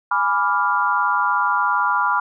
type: chord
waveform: sine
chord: G# diminished seventh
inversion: none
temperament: equal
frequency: 830.6 / 987.8 / 1174.7 / 1396.9 Hz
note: G#5 / B5 / D6 / F6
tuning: 0 / 0 / 0 / 0 cents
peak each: -25 / -20 / -22 / -21 dBFS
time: 0.11-2.2 s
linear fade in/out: 5 ms
effects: none